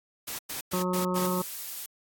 white noise bursts, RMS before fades -35 dBFS, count 5, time 0.27-1.27 s, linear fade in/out 10 ms, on 120 ms, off 100 ms
harmonic tone, 181.9 Hz, F#3, 29 cents flat, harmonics 1 / 2 / 3 / 5 / 6 / 7, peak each -29 / -32 / -34 / -36 / -37 / -37 dBFS, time 0.73-1.42 s, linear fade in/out 5 ms
blue noise, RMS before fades -37 dBFS, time 1.24-1.86 s, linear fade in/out 2 ms
effects AAC 64 kbps

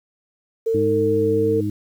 sine tone, 450.9 Hz, A4, 42 cents sharp, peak -17 dBFS, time 0.66-1.61 s, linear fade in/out 10 ms
harmonic tone, 103.83 Hz, G#2, in tune, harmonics 1 / 2 / 3, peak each -25 / -28 / -23 dBFS, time 0.74-1.7 s, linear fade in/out 5 ms
effects 8-bit

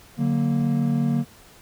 triangle chord, D augmented, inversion none, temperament equal, 146.83 / 185 / 233.1 Hz, D3 / F#3 / A#3, 0 / 0 / 0 cents, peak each -21 / -26 / -20 dBFS, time 0.17-1.25 s, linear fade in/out 50 ms, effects pink hiss -50 dBFS RMS until 1.61 s

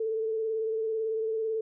sine tone with vibrato, 442.6 Hz, A4, 10 cents sharp, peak -27 dBFS, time 0-1.61 s, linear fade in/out 5 ms, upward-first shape triangle, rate 18 Hz, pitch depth 32 cents each way, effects none

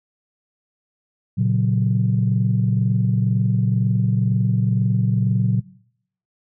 sine chord, F# major, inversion first, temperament equal, 116.54 / 138.59 / 185 Hz, A#2 / C#3 / F#3, 0 / 0 / 0 cents, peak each -18 / -22 / -20 dBFS, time 1.37-5.61 s, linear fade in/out 20 ms, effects noise-tail reverb RT60 0.7 s tail -21 dB re dry + tanh soft clip ceiling -7 dBFS

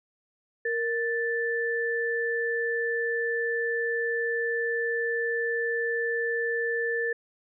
sine tone pair together, 466.2 / 1760 Hz, A#4 / A6, 0 / 0 cents, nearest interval octave + major seventh, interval 2300 cents, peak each -28 dBFS, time 0.65-7.13 s, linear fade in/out 5 ms, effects none

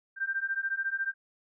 sine beating tone pair, 1568 / 1582 Hz, G6 / G6, 0 / +15 cents, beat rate 14 Hz, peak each -32 / -32 dBFS, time 0.16-1.14 s, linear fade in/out 50 ms, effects none

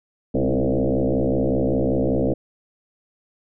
sine tone with frequency modulation, 126.2 Hz, B2, 38 cents sharp, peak -17 dBFS, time 0.34-2.34 s, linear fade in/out 10 ms, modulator 65.2 Hz, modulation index 7.2, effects none

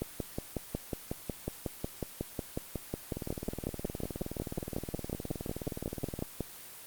two click trains, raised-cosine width 2 ms, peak -19 / -23 dBFS, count 36 / 59, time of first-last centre 0.02-6.407 / 3.17-6.191 s, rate 5.48 / 19.2 Hz, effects white hiss -48 dBFS RMS until 6.86 s + Opus 24 kbps

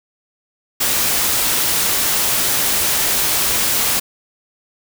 white noise, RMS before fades -17 dBFS, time 0.8-4 s, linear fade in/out 10 ms, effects none

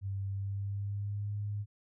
sine tone with pitch glide, 98 to 103.11 Hz, G2 to G#2, 0 to -12 cents, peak -33 dBFS, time 0.01-1.66 s, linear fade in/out 50 ms, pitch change +88 cents, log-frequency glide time 0.29-1.34 s, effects none

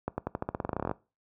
accelerating click train, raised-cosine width 1 ms, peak -16 dBFS, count 18, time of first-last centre 0.08-0.913 s, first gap 100 ms, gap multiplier 0.9, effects noise-tail reverb RT60 0.3 s tail -21 dB re dry + high-pass 60 Hz 12 dB/octave

